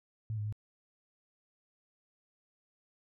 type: tone with pitch steps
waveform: sine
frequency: 109.8 / 104.8 / 106.3 Hz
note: A2 / G#2 / G#2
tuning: -3 / +16 / +41 cents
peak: -33 dBFS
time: 0.3-0.525 s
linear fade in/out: 0 ms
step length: 75 ms
effects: none